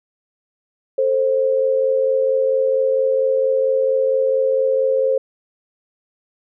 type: tone pair together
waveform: sine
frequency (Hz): 443.5 / 527.9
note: A4 / C5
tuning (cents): +14 / +15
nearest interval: minor third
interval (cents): 301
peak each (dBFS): -21 / -15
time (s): 0.98-5.18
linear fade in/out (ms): 5
effects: none